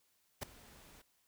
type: noise with ADSR envelope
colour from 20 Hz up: pink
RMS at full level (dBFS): -37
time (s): 0.41-1.02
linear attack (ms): 19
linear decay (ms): 6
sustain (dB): -22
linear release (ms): 7
effects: white hiss -75 dBFS RMS until 1.27 s